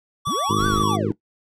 square tone with vibrato, 1137 Hz, C#6, 44 cents sharp, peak -22 dBFS, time 0.25-0.97 s, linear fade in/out 20 ms, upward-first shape sine, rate 7.7 Hz, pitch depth 34 cents each way
triangle linear two-way sweep, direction up then down, 106.8 to 1562 to 274.4 Hz, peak -24 dBFS, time 0.27-1.12 s, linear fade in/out 0 ms, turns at 0.67 s
harmonic tone, 51.91 Hz, G#1, in tune, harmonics 2 / 3 / 4 / 5 / 6 / 7 / 8 / 9, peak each -27 / -30 / -26 / -34 / -28 / -27 / -34 / -33 dBFS, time 0.49-1.12 s, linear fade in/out 10 ms
brown noise, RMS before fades -30 dBFS, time 0.59-0.84 s, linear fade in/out 2 ms
effects noise-tail reverb RT60 0.1 s tail -17 dB re dry + low-pass 11000 Hz 12 dB/octave

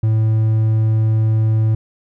triangle tone, 110 Hz, A2, in tune, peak -10 dBFS, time 0.03-1.75 s, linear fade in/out 5 ms, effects none

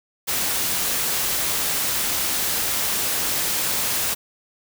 white noise, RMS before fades -23 dBFS, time 0.27-4.15 s, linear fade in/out 20 ms, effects none

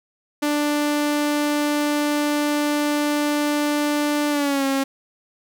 sawtooth tone with pitch glide, 294.6 to 271.7 Hz, D4 to C#4, +6 to -35 cents, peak -15 dBFS, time 0.42-4.84 s, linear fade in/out 10 ms, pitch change -141 cents, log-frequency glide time 4.3-4.65 s, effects none

